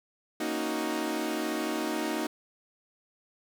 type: chord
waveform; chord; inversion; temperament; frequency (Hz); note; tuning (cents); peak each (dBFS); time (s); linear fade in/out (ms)
sawtooth; D# minor seventh; second; equal; 233.1 / 277.2 / 311.1 / 370; A#3 / C#4 / D#4 / F#4; 0 / 0 / 0 / 0; -32 / -34 / -28 / -32; 0.4-2.27; 5
effects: none